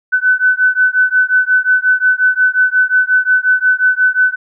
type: beating tone pair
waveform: sine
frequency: 1504 / 1509.6 Hz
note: F#6 / F#6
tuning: +28 / +34 cents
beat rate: 5.6 Hz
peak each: -12 dBFS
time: 0.12-4.36 s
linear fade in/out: 20 ms
effects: none